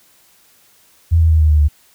sine tone with pitch steps, 83.1 / 81.16 / 79.26 / 77.4 / 75.59 / 73.82 Hz, E2 / E2 / D#2 / D#2 / D#2 / D2, +15 / -26 / +33 / -9 / -49 / +9 cents, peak -8 dBFS, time 1.11-1.686 s, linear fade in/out 20 ms, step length 96 ms, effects white hiss -52 dBFS RMS until 1.94 s

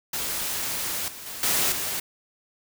white noise with level steps, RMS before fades -29 / -40 / -36 / -23 / -29 dBFS, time 0.13-2 s, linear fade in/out 5 ms, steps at 1.08 / 1.26 / 1.43 / 1.72 s, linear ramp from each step 2 ms, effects none

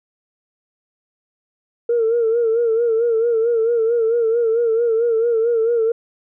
sine tone with vibrato, 459.9 Hz, A#4, 23 cents flat, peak -13 dBFS, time 1.89-5.92 s, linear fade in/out 5 ms, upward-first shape sine, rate 4.5 Hz, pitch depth 66 cents each way, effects tanh soft clip ceiling -10 dBFS

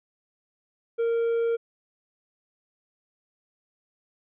triangle tone, 463.1 Hz, A#4, 11 cents flat, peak -20 dBFS, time 0.98-1.57 s, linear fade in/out 20 ms, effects resampled to 8000 Hz

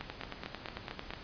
two click trains, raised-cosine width 0.3 ms, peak -22 / -22 dBFS, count 6 / 10, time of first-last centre 0.01-1.136 / 0.1-1.106 s, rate 4.44 / 8.95 Hz, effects pink hiss -48 dBFS RMS until 1.23 s + resampled to 11025 Hz

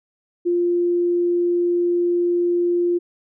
sine tone, 349.2 Hz, F4, in tune, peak -16 dBFS, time 0.45-2.99 s, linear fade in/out 20 ms, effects none

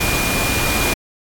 sine tone in noise, 2423 Hz, D#7, 47 cents flat, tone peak -23 dBFS, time 0-0.94 s, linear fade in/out 10 ms, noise pink, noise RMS -19 dBFS, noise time 0-0.94 s, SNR -7 dB, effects AAC 64 kbps

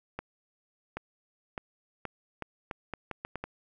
accelerating click train, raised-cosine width 0.5 ms, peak -20 dBFS, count 11, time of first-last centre 0.19-3.44 s, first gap 780 ms, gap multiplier 0.78, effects none

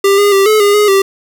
square tone with pitch steps, 396 / 407.9 / 391.6 / 430.4 / 407.2 / 417.6 / 390.4 Hz, G4 / G#4 / G4 / A4 / G#4 / G#4 / G4, +18 / -31 / -2 / -38 / -34 / +10 / -7 cents, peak -7 dBFS, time 0.04-1.02 s, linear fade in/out 5 ms, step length 140 ms, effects 7-bit

